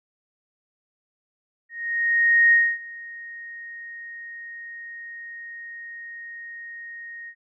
sine tone with ADSR envelope, 1864.7 Hz, A#6, in tune, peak -12 dBFS, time 1.69-7.35 s, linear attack 830 ms, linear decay 260 ms, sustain -23 dB, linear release 69 ms, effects none

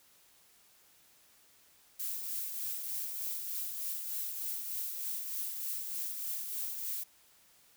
violet noise with tremolo, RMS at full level -36 dBFS, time 1.99-7.04 s, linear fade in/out 10 ms, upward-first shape triangle, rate 3.3 Hz, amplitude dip 45%, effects white hiss -64 dBFS RMS until 7.76 s

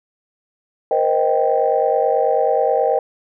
sine chord, C minor seventh, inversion third, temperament equal with one note detuned, 474 / 523.3 / 622.3 / 784 Hz, Bb4 / C5 / Eb5 / G5, +29 / 0 / 0 / 0 cents, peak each -19 dBFS, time 0.91-2.99 s, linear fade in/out 2 ms, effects tanh soft clip ceiling -4 dBFS

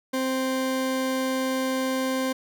40% pulse tone pair together, 261.6 / 523.2 Hz, C4 / C5, 0 / 0 cents, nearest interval octave, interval 1200 cents, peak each -25 / -29 dBFS, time 0.13-2.33 s, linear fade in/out 10 ms, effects none

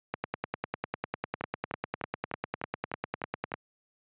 two click trains, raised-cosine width 0.5 ms, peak -16 / -22 dBFS, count 35 / 8, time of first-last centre 0.14-3.54 / 1.41-3.518 s, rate 10 / 3.32 Hz, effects high-pass 100 Hz 12 dB/octave + resampled to 8000 Hz

